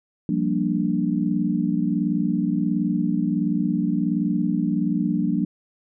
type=chord; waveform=sine; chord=G minor seventh; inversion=third; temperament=equal; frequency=174.61 / 196 / 233.1 / 293.7 Hz; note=F3 / G3 / Bb3 / D4; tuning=0 / 0 / 0 / 0 cents; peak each=-25 dBFS; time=0.29-5.45 s; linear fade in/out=2 ms; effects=none